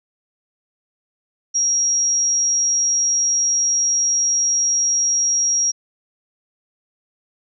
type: tone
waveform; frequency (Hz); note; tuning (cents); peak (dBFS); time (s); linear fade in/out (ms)
sine; 5650; F8; +19; -15; 1.54-5.72; 20
effects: none